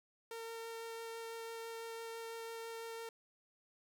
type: tone with vibrato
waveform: sawtooth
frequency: 456.5 Hz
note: A#4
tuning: 36 cents flat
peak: -40 dBFS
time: 0.31-3.09 s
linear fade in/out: 2 ms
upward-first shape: sine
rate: 6 Hz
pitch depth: 8 cents each way
effects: none